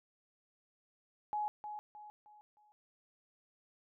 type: tone with echo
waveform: sine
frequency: 841 Hz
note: G#5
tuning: 22 cents sharp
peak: -33 dBFS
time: 1.33-1.48 s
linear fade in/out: 0 ms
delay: 310 ms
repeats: 4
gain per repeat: -8 dB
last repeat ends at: 2.72 s
effects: none